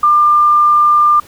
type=tone; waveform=sine; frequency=1196 Hz; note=D6; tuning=31 cents sharp; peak=-6 dBFS; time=0.03-1.2 s; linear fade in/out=5 ms; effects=pink hiss -41 dBFS RMS until 1.27 s